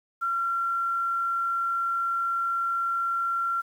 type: tone with quantisation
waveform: sine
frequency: 1368 Hz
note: F6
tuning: 36 cents flat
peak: -24 dBFS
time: 0.21-3.62 s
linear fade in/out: 20 ms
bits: 9
effects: none